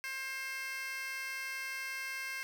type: tone with high-pass filter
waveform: 15% pulse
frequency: 531 Hz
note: C5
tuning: 25 cents sharp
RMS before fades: -40 dBFS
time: 0.04-2.43 s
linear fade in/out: 0 ms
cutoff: 2000 Hz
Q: 1.9
effects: none